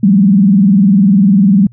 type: tone with vibrato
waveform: sine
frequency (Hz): 196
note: G3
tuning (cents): 0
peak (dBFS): -4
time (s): 0.03-1.67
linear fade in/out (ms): 5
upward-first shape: triangle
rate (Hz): 20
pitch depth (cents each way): 250
effects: added 119 Hz sine -36 dBFS peak until 1.72 s